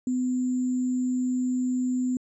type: tone with sample-and-hold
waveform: sine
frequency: 252.2 Hz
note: B3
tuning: 36 cents sharp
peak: -23 dBFS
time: 0.07-2.17 s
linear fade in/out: 2 ms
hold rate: 7350 Hz
effects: resampled to 22050 Hz